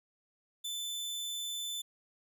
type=tone; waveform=sawtooth; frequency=3520 Hz; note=A7; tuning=in tune; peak=-33 dBFS; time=0.64-1.82 s; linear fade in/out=10 ms; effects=none